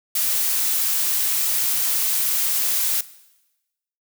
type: noise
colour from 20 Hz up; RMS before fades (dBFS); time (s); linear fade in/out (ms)
blue; -21; 0.15-3.01; 5
effects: noise-tail reverb RT60 1.0 s tail -18 dB re dry